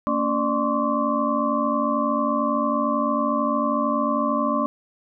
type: tone cluster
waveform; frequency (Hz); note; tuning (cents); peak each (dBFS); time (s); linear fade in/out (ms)
sine; 228.9 / 282.1 / 595 / 1052 / 1141; A#3 / C#4 / D5 / C6 / C#6; -31 / +30 / +22 / +9 / +50; -26; 0.07-4.66; 0
effects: none